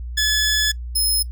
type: tone pair in turn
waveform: 15% pulse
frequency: 1714 / 5153 Hz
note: A6 / E8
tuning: -46 / -40 cents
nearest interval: octave + perfect fifth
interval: 1906 cents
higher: second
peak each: -10 / -11 dBFS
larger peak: first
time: 0.17-0.72 / 0.95-1.23 s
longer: first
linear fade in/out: 10 ms
effects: noise-tail reverb RT60 0.1 s tail -23 dB re dry + added 60 Hz sine -27 dBFS peak until 1.31 s